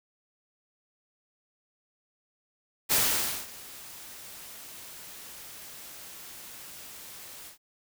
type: noise with ADSR envelope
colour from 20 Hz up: white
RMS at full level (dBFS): -23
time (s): 2.89-7.58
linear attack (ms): 31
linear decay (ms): 540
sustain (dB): -22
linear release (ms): 110
effects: none